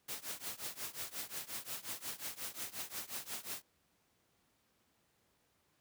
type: noise with tremolo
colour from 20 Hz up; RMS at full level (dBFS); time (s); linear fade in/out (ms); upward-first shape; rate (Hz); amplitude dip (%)
white; -40; 0.08-3.62; 10; triangle; 5.6; 95
effects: pink hiss -75 dBFS RMS until 5.8 s + high-pass 80 Hz 12 dB/octave